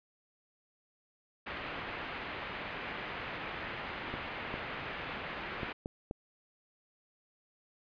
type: low-pass noise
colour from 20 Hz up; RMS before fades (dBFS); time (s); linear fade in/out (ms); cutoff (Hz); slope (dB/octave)
white; -41; 1.46-5.73; 10; 2600; 24
type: clicks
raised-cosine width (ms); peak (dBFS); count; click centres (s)
2; -24; 5; 4.14 / 4.541 / 5.632 / 5.859 / 6.111
effects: resampled to 11025 Hz